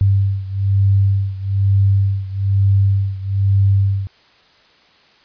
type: beating tone pair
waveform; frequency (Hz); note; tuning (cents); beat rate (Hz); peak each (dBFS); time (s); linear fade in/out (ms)
sine; 98 / 99.1; G2 / G2; 0 / +19; 1.1; -14 / -17; 0.01-4.07; 0
effects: white hiss -51 dBFS RMS until 5.24 s + resampled to 11025 Hz